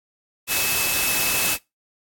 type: tone in noise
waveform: sine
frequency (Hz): 2600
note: E7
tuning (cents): -24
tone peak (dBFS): -26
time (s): 0.47-1.58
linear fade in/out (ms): 50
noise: white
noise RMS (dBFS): -22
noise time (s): 0.47-1.58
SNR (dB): -7
effects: noise-tail reverb RT60 0.2 s tail -21 dB re dry + AAC 64 kbps